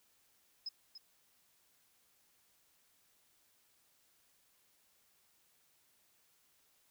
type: tone with echo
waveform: sine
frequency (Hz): 5110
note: D#8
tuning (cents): +45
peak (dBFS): -38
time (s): 0.66-0.69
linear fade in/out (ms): 5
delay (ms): 290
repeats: 1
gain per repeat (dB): -10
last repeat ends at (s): 0.98
effects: white hiss -72 dBFS RMS until 6.9 s